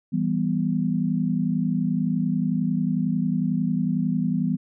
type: chord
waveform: sine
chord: E minor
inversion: none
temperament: equal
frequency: 164.81 / 196 / 246.9 Hz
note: E3 / G3 / B3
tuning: 0 / 0 / 0 cents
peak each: -25 dBFS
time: 0.12-4.57 s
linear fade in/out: 20 ms
effects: none